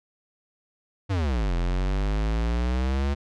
square exponential two-way sweep, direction down then up, 102.7 to 42.39 to 71.4 Hz, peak -23 dBFS, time 1.09-3.15 s, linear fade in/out 20 ms, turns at 1.54 s, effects low-pass 5000 Hz 12 dB/octave

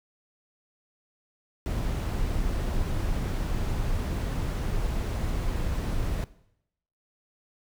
brown noise, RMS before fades -28 dBFS, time 1.66-6.24 s, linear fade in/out 0 ms, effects noise-tail reverb RT60 0.8 s tail -19 dB re dry

